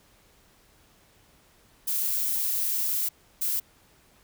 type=noise bursts at uneven times; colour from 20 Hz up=violet; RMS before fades=-27 dBFS; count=2; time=1.87-3.09 / 3.41-3.6 s; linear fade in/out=10 ms; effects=pink hiss -60 dBFS RMS until 4.23 s